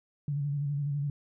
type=tone with vibrato; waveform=sine; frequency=143.5 Hz; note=D3; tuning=40 cents flat; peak=-28 dBFS; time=0.28-1.1 s; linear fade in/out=2 ms; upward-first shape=square; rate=12 Hz; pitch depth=38 cents each way; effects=none